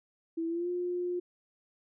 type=tone with pitch glide; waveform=sine; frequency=329.6 to 355.3 Hz; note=E4 to F4; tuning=0 to +30 cents; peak=-30 dBFS; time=0.37-1.2 s; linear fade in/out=10 ms; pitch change=+130 cents; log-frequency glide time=0.47-0.69 s; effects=none